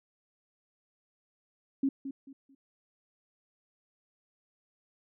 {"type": "tone with echo", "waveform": "sine", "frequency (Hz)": 272.3, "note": "C#4", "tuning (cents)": -31, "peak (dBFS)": -24, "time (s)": [1.83, 1.89], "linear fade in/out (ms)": 5, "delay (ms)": 220, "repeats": 3, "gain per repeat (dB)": -11, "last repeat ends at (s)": 2.55, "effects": []}